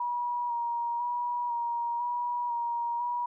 sine tone with vibrato, 955 Hz, A#5, 42 cents sharp, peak -28 dBFS, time 0-3.26 s, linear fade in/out 5 ms, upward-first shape square, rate 1 Hz, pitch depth 19 cents each way, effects none

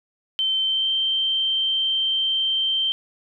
sine tone with pitch glide, 3100 to 3131 Hz, G7 to G7, -20 to -3 cents, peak -19 dBFS, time 0.39-2.92 s, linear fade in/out 0 ms, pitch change +17 cents, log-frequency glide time 0.62-0.89 s, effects none

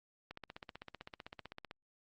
click train, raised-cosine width 0.3 ms, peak -30 dBFS, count 23, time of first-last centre 0.31-1.711 s, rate 15.7 Hz, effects Opus 48 kbps

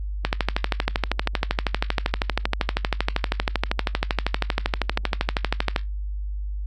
click train, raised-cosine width 0.3 ms, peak -4 dBFS, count 71, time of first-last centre 0.25-5.762 s, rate 12.7 Hz, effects added 50 Hz sine -26 dBFS peak until 6.66 s + Opus 48 kbps

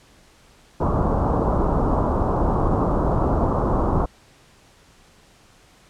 pink low-pass noise, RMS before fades -20 dBFS, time 0.8-4.06 s, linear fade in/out 10 ms, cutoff 1200 Hz, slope 48 dB/octave, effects pink hiss -53 dBFS RMS until 5.89 s + low-pass 9000 Hz 12 dB/octave

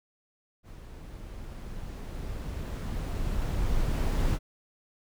brown noise with level ramp, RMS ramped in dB -44 to -25 dBFS, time 0.63-4.39 s, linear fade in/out 50 ms, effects none

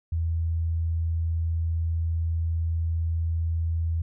sine tone, 82.41 Hz, E2, in tune, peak -23 dBFS, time 0.12-4.02 s, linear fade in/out 5 ms, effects none

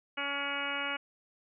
harmonic tone with a mistuned harmonic, 281.9 Hz, C#4, 29 cents sharp, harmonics 1 / 2 / 3 / 4 / 5 / 6 / 7 / 8 / 9 / 10, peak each -45 / -43 / -43 / -42 / -38 / -43 / -45 / -38 / -43 / -39 dBFS, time 0.17-0.97 s, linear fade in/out 10 ms, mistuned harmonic 10, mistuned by +46 cents, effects none

